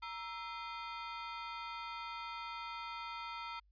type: ring-modulated tone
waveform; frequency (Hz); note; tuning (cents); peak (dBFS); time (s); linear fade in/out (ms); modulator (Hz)
sawtooth; 1131; C#6; +34; -35; 0.02-3.6; 10; 196
effects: added 50 Hz sine -66 dBFS peak until 3.71 s + resampled to 11025 Hz